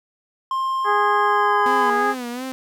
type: tone with pitch glide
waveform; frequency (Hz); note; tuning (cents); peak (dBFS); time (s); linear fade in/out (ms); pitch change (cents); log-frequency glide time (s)
triangle; 1058 to 1014.3; C6 to B5; +19 to +46; -18; 0.51-1.9; 2; -73; 1.22-1.73
type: harmonic tone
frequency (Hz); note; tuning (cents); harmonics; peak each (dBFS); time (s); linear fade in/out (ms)
412.5; G#4; -12; 1 / 2 / 3 / 4 / 5; -23 / -21 / -22 / -24 / -37; 0.84-2.15; 50
type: tone with vibrato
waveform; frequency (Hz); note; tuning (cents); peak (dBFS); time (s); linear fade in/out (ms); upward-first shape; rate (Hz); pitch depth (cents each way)
sawtooth; 250; B3; +21; -23; 1.66-2.52; 0; sine; 2.8; 84
effects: none